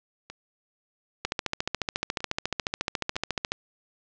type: two click trains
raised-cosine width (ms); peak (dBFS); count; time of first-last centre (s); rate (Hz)
0.2; -22 / -9; 4 / 33; 0.3-3.157 / 1.25-3.52; 1.05 / 14.1
effects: low-pass 7000 Hz 12 dB/octave